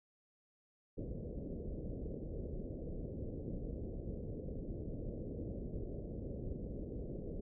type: low-pass noise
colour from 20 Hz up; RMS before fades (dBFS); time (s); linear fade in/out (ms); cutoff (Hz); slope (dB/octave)
pink; -43; 0.97-7.41; 10; 550; 48
effects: none